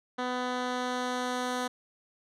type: tone with low-pass filter sweep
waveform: 10% pulse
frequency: 249.9 Hz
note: B3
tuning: 21 cents sharp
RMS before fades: -32 dBFS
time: 0.18-1.68 s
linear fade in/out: 10 ms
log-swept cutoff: 3800 to 10000 Hz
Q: 0.71
effects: none